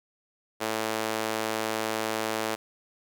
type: tone with high-pass filter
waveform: sawtooth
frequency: 110 Hz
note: A2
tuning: in tune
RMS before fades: -30 dBFS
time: 0.6-2.56 s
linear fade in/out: 20 ms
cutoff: 450 Hz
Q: 0.87
effects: none